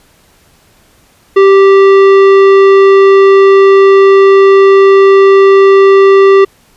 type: tone with tanh clipping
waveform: sine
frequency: 390.8 Hz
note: G4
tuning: 5 cents flat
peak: -3 dBFS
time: 1.36-6.45 s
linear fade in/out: 10 ms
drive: 14 dB
effects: pink hiss -47 dBFS RMS until 6.76 s + resampled to 32000 Hz